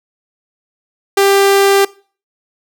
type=tone; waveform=sawtooth; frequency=395.4 Hz; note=G4; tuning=15 cents sharp; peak=-4 dBFS; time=1.17-1.85 s; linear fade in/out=5 ms; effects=noise-tail reverb RT60 0.4 s tail -22 dB re dry